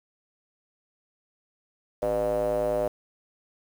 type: tone with band-pass filter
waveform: square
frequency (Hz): 55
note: A1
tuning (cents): 0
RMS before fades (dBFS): -26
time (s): 2.02-2.88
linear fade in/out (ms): 5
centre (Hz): 570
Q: 9
effects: 8-bit